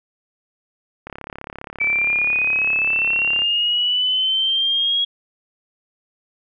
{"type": "click train", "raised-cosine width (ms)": 0.5, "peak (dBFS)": -17, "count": 83, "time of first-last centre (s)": [1.07, 3.42], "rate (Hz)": 34.9}
{"type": "linear sweep", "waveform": "sine", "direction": "up", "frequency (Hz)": [2306, 3312], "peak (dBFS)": -16, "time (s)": [1.8, 5.05], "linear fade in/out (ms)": 10}
{"effects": []}